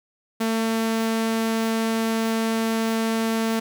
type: tone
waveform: sawtooth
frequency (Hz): 224.6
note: A3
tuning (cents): +36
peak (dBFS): -17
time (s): 0.4-3.6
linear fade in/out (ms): 10
effects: none